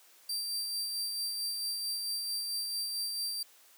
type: tone with tremolo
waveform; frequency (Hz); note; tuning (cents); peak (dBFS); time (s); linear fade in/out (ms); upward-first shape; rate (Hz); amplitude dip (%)
sawtooth; 4699; D8; 0; -29; 0.29-3.43; 5; sine; 4.5; 30
effects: white hiss -60 dBFS RMS until 3.77 s + high-pass 400 Hz 12 dB/octave